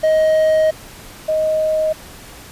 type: tone pair in turn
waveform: triangle / sine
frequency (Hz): 628 / 625.7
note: D#5 / D#5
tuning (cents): +16 / +10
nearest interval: unison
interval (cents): 6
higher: first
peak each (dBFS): -9 / -14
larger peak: first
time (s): 0.03-0.71 / 1.28-1.93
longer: first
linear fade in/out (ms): 10
effects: pink hiss -38 dBFS RMS until 2.51 s + resampled to 32000 Hz